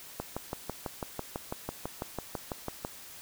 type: click train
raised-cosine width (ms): 1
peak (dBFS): -19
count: 17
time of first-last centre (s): 0.2-2.849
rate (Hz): 6.04
effects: white hiss -48 dBFS RMS until 3.21 s